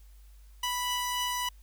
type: tone pair together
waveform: sawtooth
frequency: 986.8 / 2957 Hz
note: B5 / F#7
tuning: -2 / -2 cents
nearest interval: octave + perfect fifth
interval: 1900 cents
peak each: -27 / -31 dBFS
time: 0.63-1.49 s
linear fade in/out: 5 ms
effects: added 50 Hz sine -50 dBFS peak until 1.62 s + white hiss -66 dBFS RMS until 1.62 s